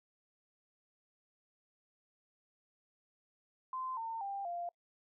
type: tone with pitch steps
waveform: sine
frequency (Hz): 1035 / 906.2 / 793.5 / 694.8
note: C6 / A#5 / G5 / F5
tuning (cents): -19 / -49 / +21 / -9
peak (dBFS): -37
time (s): 3.73-4.69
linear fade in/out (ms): 2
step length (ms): 240
effects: noise-tail reverb RT60 0.1 s tail -25 dB re dry